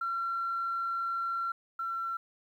sine tone pair in turn, 1363 / 1353.6 Hz, F6 / E6, -43 / +45 cents, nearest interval unison, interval 12 cents, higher first, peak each -29 / -31 dBFS, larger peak first, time 0.01-1.52 / 1.79-2.17 s, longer first, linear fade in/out 5 ms, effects tanh soft clip ceiling -25 dBFS + 11-bit

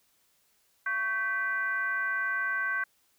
sine tone with frequency modulation, 1547 Hz, G6, 23 cents flat, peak -27 dBFS, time 0.86-2.84 s, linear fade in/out 5 ms, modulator 432 Hz, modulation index 0.75, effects white hiss -69 dBFS RMS until 3.18 s

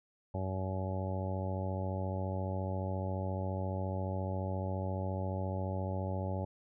harmonic tone, 94.4 Hz, F#2, 35 cents sharp, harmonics 1 / 2 / 3 / 4 / 5 / 6 / 7 / 8 / 9, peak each -35 / -41 / -46 / -46 / -48 / -42 / -47 / -51 / -45 dBFS, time 0.34-6.45 s, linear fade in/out 5 ms, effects none

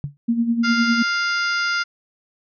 sine tone with exponential decay, 143 Hz, D3, 46 cents flat, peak -19 dBFS, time 0.04-0.17 s, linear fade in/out 0 ms, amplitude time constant 27 ms
sine tone with tremolo, 233.1 Hz, A#3, in tune, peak -14 dBFS, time 0.28-1.03 s, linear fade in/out 10 ms, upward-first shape sine, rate 9.9 Hz, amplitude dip 65%
harmonic tone, 698.5 Hz, F5, in tune, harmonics 2 / 3 / 4 / 5 / 6 / 7 / 8 / 9, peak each -20 / -28 / -33 / -36 / -38 / -28 / -40 / -40 dBFS, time 0.63-1.84 s, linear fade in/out 20 ms
effects none

